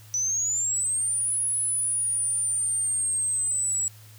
sine exponential two-way sweep, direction up then down, 5920 to 10360 to 7740 Hz, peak -23 dBFS, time 0.14-3.88 s, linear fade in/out 0 ms, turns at 1.41 s, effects added 107 Hz sine -47 dBFS peak until 4.18 s + white hiss -53 dBFS RMS until 4.18 s

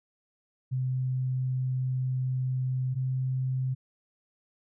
sine tone pair in turn, 128.9 / 129.95 Hz, C3 / C3, -26 / -11 cents, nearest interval unison, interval 15 cents, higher second, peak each -26 dBFS, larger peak neither, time 0.71-2.95 / 2.95-3.75 s, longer first, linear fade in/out 20 ms, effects none

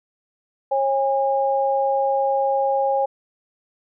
sine tone pair together, 544 / 815.1 Hz, C#5 / G#5, -33 / -33 cents, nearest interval perfect fifth, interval 700 cents, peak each -20 dBFS, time 0.71-3.06 s, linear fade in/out 10 ms, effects none

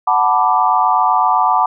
sine chord, B minor seventh, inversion second, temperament equal, 740 / 880 / 987.8 / 1174.7 Hz, F#5 / A5 / B5 / D6, 0 / 0 / 0 / 0 cents, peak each -16 dBFS, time 0.07-1.66 s, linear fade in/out 5 ms, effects none

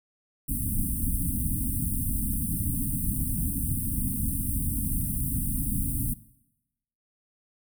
pink band-stop noise, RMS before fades -28 dBFS, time 0.48-6.14 s, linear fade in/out 10 ms, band 290 to 8700 Hz, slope 96 dB/octave, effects noise-tail reverb RT60 0.9 s tail -19 dB re dry

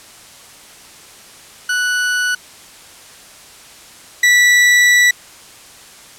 40% pulse tone pair in turn, 1480 / 1956.9 Hz, F#6 / B6, 0 / -16 cents, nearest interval perfect fourth, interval 484 cents, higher second, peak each -14 / -7 dBFS, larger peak second, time 1.69-2.35 / 4.23-5.11 s, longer second, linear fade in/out 5 ms, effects white hiss -40 dBFS RMS until 6.18 s + low-pass 10000 Hz 12 dB/octave

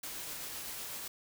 white noise with tremolo, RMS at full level -41 dBFS, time 0.03-1.08 s, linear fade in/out 5 ms, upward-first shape triangle, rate 7.9 Hz, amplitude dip 25%, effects none

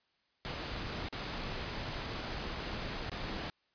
pink noise with dropouts, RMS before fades -39 dBFS, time 0.45-3.5 s, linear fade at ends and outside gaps 0 ms, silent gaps 1.086-1.126 / 3.096-3.117 s, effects white hiss -75 dBFS RMS until 3.74 s + resampled to 11025 Hz

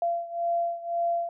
sine beating tone pair, 684 / 685.9 Hz, F5 / F5, -36 / -31 cents, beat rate 1.9 Hz, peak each -27 / -30 dBFS, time 0.02-1.29 s, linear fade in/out 2 ms, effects none

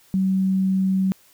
sine tone, 190.1 Hz, F#3, 47 cents sharp, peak -17 dBFS, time 0.14-1.12 s, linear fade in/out 0 ms, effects white hiss -55 dBFS RMS until 1.33 s

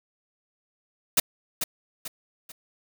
white noise with echo, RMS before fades -19 dBFS, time 1.17-1.2 s, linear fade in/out 5 ms, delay 440 ms, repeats 3, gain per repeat -8 dB, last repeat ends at 2.52 s, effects none

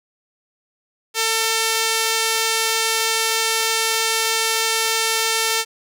sawtooth tone with band-pass filter, 448.4 Hz, A4, 33 cents sharp, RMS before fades -20 dBFS, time 1.14-5.65 s, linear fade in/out 50 ms, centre 6700 Hz, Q 0.52, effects none

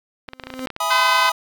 30% pulse tone with exponential growth, 259.1 Hz, C4, 17 cents flat, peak -21 dBFS, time 0.28-0.66 s, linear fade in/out 2 ms, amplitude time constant 81 ms
clicks, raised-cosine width 0.3 ms, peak -15 dBFS, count 11, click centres 0.288 / 0.334 / 0.398 / 0.437 / 0.47 / 0.503 / 0.539 / 0.593 / 0.672 / 0.703 / 0.764 s
square chord, E major seventh, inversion none, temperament equal with one note detuned, 659.3 / 830.6 / 987.8 / 1248.8 Hz, E5 / G#5 / B5 / D#6, 0 / 0 / 0 / +6 cents, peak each -29 / -28 / -25 / -24 dBFS, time 0.8-1.32 s, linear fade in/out 5 ms
harmonic tone, 509 Hz, C5, 48 cents flat, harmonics 2 / 3 / 4 / 5 / 6 / 7 / 8 / 9 / 10, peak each -18 / -22 / -24 / -26 / -28 / -29 / -30 / -31 / -32 dBFS, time 0.9-1.3 s, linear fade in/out 10 ms
effects none

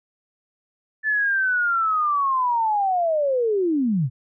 sine linear sweep, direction down, 1754 to 113.9 Hz, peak -18 dBFS, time 1.03-4.1 s, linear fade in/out 50 ms, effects none

